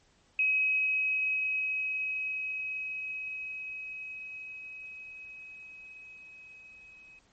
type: tone with level ramp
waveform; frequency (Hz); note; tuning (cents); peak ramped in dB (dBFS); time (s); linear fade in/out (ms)
sine; 2544; D#7; +38; -23 to -51; 0.39-7.19; 2
effects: pink hiss -66 dBFS RMS until 7.32 s + MP3 32 kbps